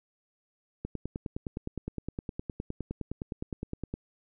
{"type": "click train", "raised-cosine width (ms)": 3, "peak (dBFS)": -21, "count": 31, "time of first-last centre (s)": [0.85, 3.94], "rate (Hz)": 9.71, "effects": []}